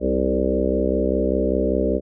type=harmonic tone with a mistuned harmonic; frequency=65.1 Hz; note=C2; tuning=8 cents flat; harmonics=1 / 3 / 4 / 5 / 6 / 7 / 8 / 9; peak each=-26 / -26 / -26 / -26 / -26 / -26 / -26 / -26 dBFS; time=0-2.01 s; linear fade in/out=50 ms; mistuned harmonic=6; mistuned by=+20 cents; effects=none